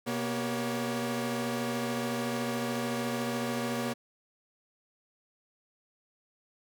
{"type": "tone cluster", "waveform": "sawtooth", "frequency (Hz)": [125.9, 238, 391.6, 563], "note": ["B2", "A#3", "G4", "C#5"], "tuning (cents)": [34, 36, -2, 27], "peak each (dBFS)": [-36, -28, -36, -34], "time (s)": [0.06, 3.94], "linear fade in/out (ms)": 20, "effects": []}